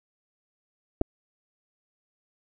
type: clicks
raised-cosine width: 2 ms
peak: -12 dBFS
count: 2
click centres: 1.013 / 1.016 s
effects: none